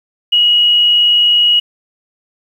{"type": "tone with frequency modulation", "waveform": "sine", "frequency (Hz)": 2900, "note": "F#7", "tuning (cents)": -35, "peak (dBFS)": -7, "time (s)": [0.32, 1.6], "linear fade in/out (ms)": 10, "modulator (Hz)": 58.9, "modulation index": 0.36, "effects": ["7-bit"]}